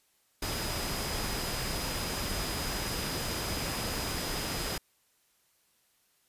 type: tone in noise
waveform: sine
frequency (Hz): 4976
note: D#8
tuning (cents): -1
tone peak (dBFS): -41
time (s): 0.42-4.78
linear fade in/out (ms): 5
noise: pink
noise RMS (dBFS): -34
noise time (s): 0.42-4.78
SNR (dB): -10
effects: white hiss -70 dBFS RMS until 6.28 s + resampled to 32000 Hz